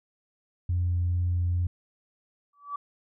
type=tone with vibrato; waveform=sine; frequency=88 Hz; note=F2; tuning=14 cents sharp; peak=-22 dBFS; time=0.69-1.67 s; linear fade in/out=5 ms; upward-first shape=sine; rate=2.3 Hz; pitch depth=8 cents each way
type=tone with exponential growth; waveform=sine; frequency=1150 Hz; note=D6; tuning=37 cents flat; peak=-27 dBFS; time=2.53-2.76 s; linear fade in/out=5 ms; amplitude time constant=48 ms
effects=tanh soft clip ceiling -19 dBFS